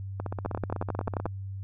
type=two click trains; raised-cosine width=1 ms; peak=-15 / -19 dBFS; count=10 / 18; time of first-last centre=0.46-1.256 / 0.2-1.262 s; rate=11.3 / 16 Hz; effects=added 97 Hz sine -34 dBFS peak until 1.63 s